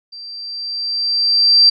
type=tone with level ramp; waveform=sine; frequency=4699 Hz; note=D8; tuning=in tune; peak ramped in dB=-31 to -5 dBFS; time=0.12-1.7 s; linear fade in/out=10 ms; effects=none